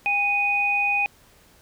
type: tone pair together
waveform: sine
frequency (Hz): 806 / 2487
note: G5 / D#7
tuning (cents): +48 / -1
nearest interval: octave + minor sixth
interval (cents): 1951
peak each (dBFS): -26 / -20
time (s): 0.06-1.06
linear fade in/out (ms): 0
effects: pink hiss -55 dBFS RMS until 1.61 s